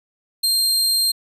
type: tone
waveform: sawtooth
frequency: 4186 Hz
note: C8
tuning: in tune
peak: -13 dBFS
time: 0.43-1.12 s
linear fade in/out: 10 ms
effects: resampled to 32000 Hz